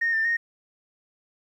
sine tone with pitch steps, 1846 / 1790 / 1856 Hz, A#6 / A6 / A#6, -17 / +29 / -8 cents, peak -20 dBFS, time 0.01-0.37 s, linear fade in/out 10 ms, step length 120 ms, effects tanh soft clip ceiling -16 dBFS + 10-bit

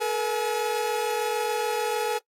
45% pulse tone cluster, 433.2 / 480 / 845 Hz, A4 / B4 / G#5, -27 / -49 / +30 cents, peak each -29 dBFS, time 0-2.19 s, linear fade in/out 20 ms, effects noise-tail reverb RT60 0.1 s tail -22 dB re dry + AAC 48 kbps

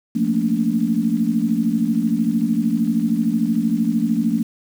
sine chord, Bb major seventh, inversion second, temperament equal with one note detuned, 174.61 / 220 / 233.1 / 287.3 Hz, F3 / A3 / Bb3 / D4, 0 / 0 / 0 / -38 cents, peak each -25 / -20 / -20 / -24 dBFS, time 0.15-4.43 s, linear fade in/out 10 ms, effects 7-bit

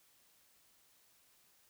silence, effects white hiss -69 dBFS RMS until 1.69 s

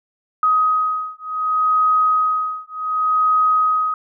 sine beating tone pair, 1258 / 1258.67 Hz, D#6 / D#6, +19 / +20 cents, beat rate 0.67 Hz, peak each -18 dBFS, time 0.43-3.94 s, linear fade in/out 2 ms, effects none

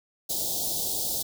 white band-stop noise, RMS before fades -29 dBFS, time 0.29-1.23 s, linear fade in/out 10 ms, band 810 to 3500 Hz, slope 48 dB/octave, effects none

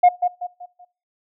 sine tone with echo, 716 Hz, F5, 43 cents sharp, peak -6 dBFS, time 0.03-0.09 s, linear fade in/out 10 ms, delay 190 ms, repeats 4, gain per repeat -9 dB, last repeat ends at 0.85 s, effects noise-tail reverb RT60 0.4 s tail -22 dB re dry + tanh soft clip ceiling -6 dBFS

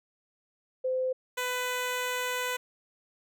sine / 10% pulse tone pair in turn, 515 / 499.2 Hz, C5 / B4, -28 / +19 cents, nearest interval minor second, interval 53 cents, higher first, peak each -26 / -21 dBFS, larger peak second, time 0.84-1.13 / 1.37-2.57 s, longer second, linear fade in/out 10 ms, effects none

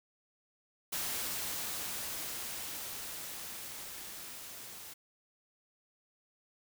white noise with level ramp, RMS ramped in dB -36 to -48 dBFS, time 0.92-4.94 s, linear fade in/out 10 ms, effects none

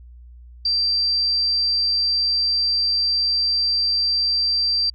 sine tone, 4699 Hz, D8, in tune, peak -17 dBFS, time 0.65-4.9 s, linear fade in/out 5 ms, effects added 60 Hz sine -40 dBFS peak until 4.94 s

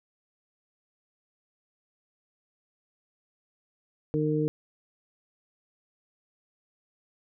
harmonic tone, 152.6 Hz, D#3, 33 cents flat, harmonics 1 / 2 / 3, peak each -28 / -28 / -28 dBFS, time 4.14-4.48 s, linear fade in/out 0 ms, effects none

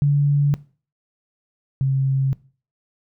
sine tone pair in turn, 143.5 / 134.7 Hz, D3 / C#3, -40 / -49 cents, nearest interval minor second, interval 109 cents, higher first, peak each -13 / -16 dBFS, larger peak first, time 0.02-0.54 / 1.81-2.33 s, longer neither, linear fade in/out 0 ms, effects noise-tail reverb RT60 0.4 s tail -20 dB re dry

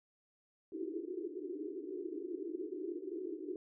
white band-pass noise, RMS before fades -42 dBFS, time 0.72-3.56 s, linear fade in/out 2 ms, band 300 to 410 Hz, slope 96 dB/octave, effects none

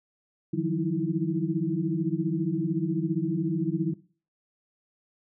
sine tone cluster, 152.7 / 170.1 / 185.6 / 317 / 331.3 Hz, D#3 / F3 / F#3 / D#4 / E4, -32 / -45 / +6 / +32 / +9 cents, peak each -31 dBFS, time 0.53-3.94 s, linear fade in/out 10 ms, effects noise-tail reverb RT60 0.4 s tail -19 dB re dry

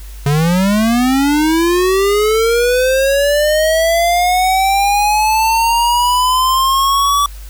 square linear sweep, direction up, 138.59 to 1151 Hz, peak -11 dBFS, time 0.26-7.26 s, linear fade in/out 2 ms, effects added 50 Hz sine -28 dBFS peak until 7.49 s + white hiss -41 dBFS RMS until 7.49 s

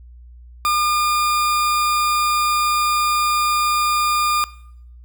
40% pulse tone, 1209 Hz, D6, 50 cents sharp, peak -15 dBFS, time 0.65-4.44 s, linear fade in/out 0 ms, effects noise-tail reverb RT60 0.7 s tail -20 dB re dry + added 60 Hz sine -39 dBFS peak until 5.04 s

